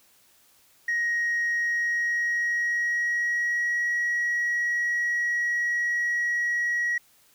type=tone with pitch glide; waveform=sine; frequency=1882 to 1910.5 Hz; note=A#6 to A#6; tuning=+16 to +42 cents; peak=-21 dBFS; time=0.88-6.98 s; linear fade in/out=5 ms; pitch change=+26 cents; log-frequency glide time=1.5-3.83 s; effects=tanh soft clip ceiling -21 dBFS + white hiss -60 dBFS RMS until 7.34 s